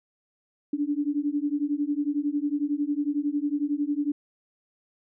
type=beating tone pair; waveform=sine; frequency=285.6 / 296.6 Hz; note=D4 / D4; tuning=-48 / +17 cents; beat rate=11 Hz; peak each=-27 dBFS; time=0.73-4.12 s; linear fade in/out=5 ms; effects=none